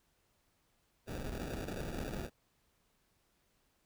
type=noise with sample-and-hold; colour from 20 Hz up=pink; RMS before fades=-41 dBFS; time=1.06-2.3 s; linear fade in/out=50 ms; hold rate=1050 Hz; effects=pink hiss -75 dBFS RMS until 3.85 s